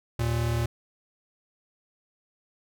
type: tone pair together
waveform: square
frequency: 78.1 / 117.02 Hz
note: D#2 / A#2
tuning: +7 / +7 cents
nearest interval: perfect fifth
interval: 700 cents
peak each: -31 / -26 dBFS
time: 0.19-0.66 s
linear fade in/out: 5 ms
effects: none